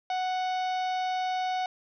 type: harmonic tone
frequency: 740 Hz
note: F#5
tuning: in tune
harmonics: 1 / 2 / 3 / 4 / 5 / 6 / 7 / 8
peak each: -27 / -42 / -41 / -45 / -44 / -49 / -52 / -54 dBFS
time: 0.1-1.66 s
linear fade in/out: 2 ms
effects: none